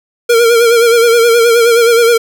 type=tone with vibrato; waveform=square; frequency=466.2 Hz; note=A#4; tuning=in tune; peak=-6 dBFS; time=0.29-2.18 s; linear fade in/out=10 ms; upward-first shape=sine; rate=9.5 Hz; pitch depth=51 cents each way; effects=none